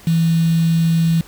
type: tone with quantisation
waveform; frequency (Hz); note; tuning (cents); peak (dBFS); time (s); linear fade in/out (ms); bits
sine; 164.81; E3; 0; -12; 0.07-1.21; 2; 5
effects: pink hiss -43 dBFS RMS until 1.27 s